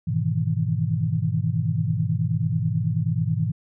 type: chord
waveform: sine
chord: E major seventh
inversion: first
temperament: equal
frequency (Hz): 103.83 / 123.47 / 155.56 / 164.81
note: G#2 / B2 / D#3 / E3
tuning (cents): 0 / 0 / 0 / 0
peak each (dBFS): -26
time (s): 0.07-3.52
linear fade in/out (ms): 10
effects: none